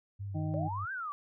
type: tone with vibrato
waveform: sine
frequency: 98 Hz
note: G2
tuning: in tune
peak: -36 dBFS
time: 0.19-0.86 s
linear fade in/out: 20 ms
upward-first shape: triangle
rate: 3.9 Hz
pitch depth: 52 cents each way
type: harmonic tone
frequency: 155.56 Hz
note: D#3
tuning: in tune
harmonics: 1 / 2 / 4 / 5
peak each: -33 / -39 / -45 / -47 dBFS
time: 0.34-0.69 s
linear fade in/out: 20 ms
type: exponential two-way sweep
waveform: sine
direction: up then down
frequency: 554.4 to 1612 to 1129 Hz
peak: -35 dBFS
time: 0.54-1.12 s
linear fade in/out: 0 ms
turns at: 0.92 s
effects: none